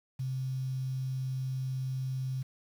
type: tone with quantisation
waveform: sine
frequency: 131 Hz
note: C3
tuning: 2 cents sharp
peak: -31 dBFS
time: 0.19-2.43 s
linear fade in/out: 10 ms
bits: 9
effects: none